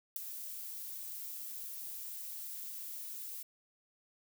violet noise with ADSR envelope, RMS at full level -33 dBFS, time 0.16-3.43 s, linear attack 4 ms, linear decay 6 ms, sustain -11 dB, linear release 8 ms, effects none

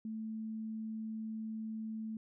sine tone, 220 Hz, A3, in tune, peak -38 dBFS, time 0.05-2.17 s, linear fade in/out 2 ms, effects none

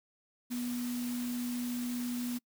sine tone in noise, 243.8 Hz, B3, 22 cents flat, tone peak -33 dBFS, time 0.5-2.39 s, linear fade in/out 20 ms, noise white, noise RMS -45 dBFS, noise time 0.5-2.39 s, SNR +9 dB, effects noise-tail reverb RT60 0.1 s tail -25 dB re dry

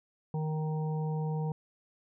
harmonic tone, 155.56 Hz, D#3, in tune, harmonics 1 / 3 / 5 / 6, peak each -30 / -40 / -44 / -46 dBFS, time 0.34-1.52 s, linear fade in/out 2 ms, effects none

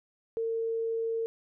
sine tone, 454.2 Hz, A#4, 45 cents flat, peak -28 dBFS, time 0.37-1.26 s, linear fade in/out 0 ms, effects none

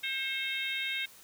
harmonic tone with a mistuned harmonic, 530 Hz, C5, 22 cents sharp, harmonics 3 / 4 / 5 / 6 / 7, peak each -40 / -35 / -39 / -40 / -37 dBFS, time 0.03-1.06 s, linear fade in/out 10 ms, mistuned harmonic 4, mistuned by +33 cents, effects white hiss -55 dBFS RMS until 1.23 s

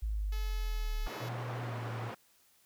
sine linear sweep, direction down, 55 to 35.1 Hz, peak -31 dBFS, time 0.02-1.08 s, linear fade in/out 10 ms
5% pulse tone, 429.8 Hz, A4, 41 cents flat, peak -35 dBFS, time 0.32-1.29 s, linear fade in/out 5 ms
white band-pass noise, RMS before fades -43 dBFS, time 1.06-2.15 s, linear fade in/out 10 ms, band 160 to 1100 Hz, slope 12 dB/octave
sine tone with pitch glide, 120 to 115.18 Hz, B2 to A#2, -49 to -20 cents, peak -37 dBFS, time 1.19-2.12 s, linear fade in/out 50 ms, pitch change -71 cents, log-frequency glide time 1.65-1.75 s
effects white hiss -67 dBFS RMS until 2.65 s

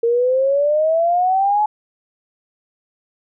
sine exponential sweep, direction up, 460 to 857 Hz, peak -13 dBFS, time 0.03-1.66 s, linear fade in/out 5 ms, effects none

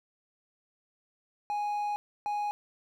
triangle tone bursts at uneven times, 829 Hz, G#5, 3 cents flat, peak -27 dBFS, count 2, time 1.5-1.96 / 2.26-2.51 s, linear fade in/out 0 ms, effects none

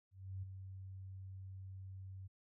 sine tone with ADSR envelope, 95.2 Hz, F#2, 50 cents sharp, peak -40 dBFS, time 0.11-2.28 s, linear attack 320 ms, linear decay 7 ms, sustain -7 dB, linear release 17 ms, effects none

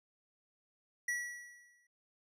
square tone with exponential decay, 1937 Hz, B6, 34 cents flat, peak -32 dBFS, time 1.08-1.87 s, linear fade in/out 5 ms, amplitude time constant 170 ms, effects low-pass 11000 Hz 12 dB/octave

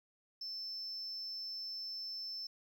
triangle tone, 5300 Hz, E8, 9 cents sharp, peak -38 dBFS, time 0.41-2.47 s, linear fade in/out 5 ms, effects tanh soft clip ceiling -37 dBFS + 12-bit

